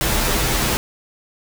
pink noise with comb filter, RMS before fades -19 dBFS, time 0.01-0.77 s, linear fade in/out 0 ms, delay 11 ms, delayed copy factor -1, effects none

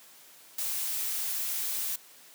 blue noise, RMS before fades -32 dBFS, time 0.58-1.96 s, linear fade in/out 5 ms, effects white hiss -54 dBFS RMS until 2.34 s + high-pass 200 Hz 12 dB/octave

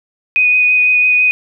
sine tone with vibrato, 2489 Hz, D#7, in tune, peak -8 dBFS, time 0.36-1.31 s, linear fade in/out 0 ms, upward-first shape sine, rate 6 Hz, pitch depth 12 cents each way, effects none

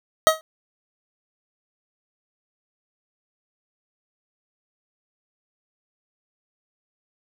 25% pulse tone with exponential decay, 634 Hz, D#5, 32 cents sharp, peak -4 dBFS, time 0.27-0.41 s, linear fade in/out 0 ms, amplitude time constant 30 ms, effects none

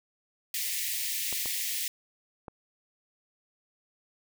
white high-pass noise, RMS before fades -32 dBFS, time 0.54-1.88 s, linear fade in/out 2 ms, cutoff 1800 Hz, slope 96 dB/octave
clicks, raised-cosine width 1 ms, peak -26 dBFS, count 3, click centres 1.327 / 1.458 / 2.482 s
effects none

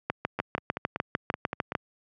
two click trains, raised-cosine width 0.5 ms, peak -11 / -15 dBFS, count 12 / 8, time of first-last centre 0.1-1.752 / 0.39-1.721 s, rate 6.66 / 5.26 Hz, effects high-pass 100 Hz 12 dB/octave

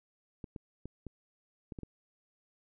clicks, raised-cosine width 3 ms, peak -29 dBFS, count 7, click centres 0.442 / 0.562 / 0.856 / 1.067 / 1.722 / 1.788 / 1.833 s, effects none

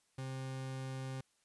40% pulse tone, 132.1 Hz, C3, 17 cents sharp, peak -39 dBFS, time 0.18-1.21 s, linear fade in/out 5 ms, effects white hiss -75 dBFS RMS until 1.44 s + resampled to 24000 Hz

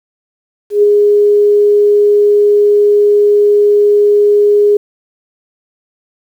sine tone with ADSR envelope, 412.9 Hz, G#4, 10 cents flat, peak -3 dBFS, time 0.7-4.77 s, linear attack 130 ms, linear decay 13 ms, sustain -2 dB, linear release 4 ms, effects 7-bit

